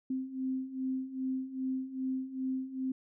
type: beating tone pair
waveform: sine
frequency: 259.7 / 262.2 Hz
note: C4 / C4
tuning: -13 / +4 cents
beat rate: 2.5 Hz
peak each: -38 / -34 dBFS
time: 0.1-2.92 s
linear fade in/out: 5 ms
effects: none